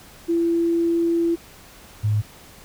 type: tone pair in turn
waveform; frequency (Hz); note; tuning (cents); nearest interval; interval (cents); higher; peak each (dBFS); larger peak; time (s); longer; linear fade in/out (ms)
sine; 336.8 / 105.81; E4 / G#2; +37 / +33; octave + minor sixth; 2004; first; -17; neither; 0.28-1.36 / 2.03-2.22; first; 20
effects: pink hiss -46 dBFS RMS until 2.64 s